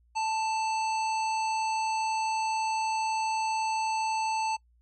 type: harmonic tone with a mistuned harmonic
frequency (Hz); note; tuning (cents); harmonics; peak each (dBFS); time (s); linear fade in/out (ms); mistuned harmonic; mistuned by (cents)
882; A5; +4; 1 / 3 / 5 / 7 / 9; -27 / -37 / -41 / -44 / -46; 0.15-4.57; 20; 5; +17
effects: noise-tail reverb RT60 0.1 s tail -23 dB re dry + added 59 Hz sine -61 dBFS peak until 4.81 s